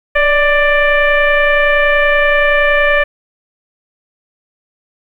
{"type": "tone with frequency modulation", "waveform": "sine", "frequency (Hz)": 1174.7, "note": "D6", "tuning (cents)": 0, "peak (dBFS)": -8, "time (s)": [0.15, 3.04], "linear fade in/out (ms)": 10, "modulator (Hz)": 595, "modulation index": 1.9, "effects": ["8-bit"]}